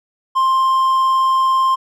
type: tone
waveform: triangle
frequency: 1053 Hz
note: C6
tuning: 11 cents sharp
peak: -10 dBFS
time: 0.35-1.76 s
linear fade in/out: 20 ms
effects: none